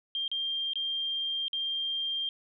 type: tone with dropouts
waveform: sine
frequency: 3189 Hz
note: G7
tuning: 29 cents sharp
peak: -29 dBFS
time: 0.15-2.29 s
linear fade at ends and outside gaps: 1 ms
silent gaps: 0.279-0.315 / 0.734-0.756 / 1.482-1.531 s
effects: none